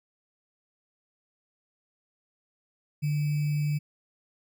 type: tone with sample-and-hold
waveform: sine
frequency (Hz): 148.1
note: D3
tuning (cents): +15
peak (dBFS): -24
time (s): 3.02-3.79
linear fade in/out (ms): 20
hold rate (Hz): 2450
effects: none